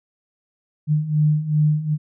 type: beating tone pair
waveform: sine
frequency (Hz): 150 / 152.6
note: D3 / D#3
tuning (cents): +37 / -33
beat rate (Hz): 2.6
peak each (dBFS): -21 / -17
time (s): 0.87-1.98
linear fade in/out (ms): 50
effects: none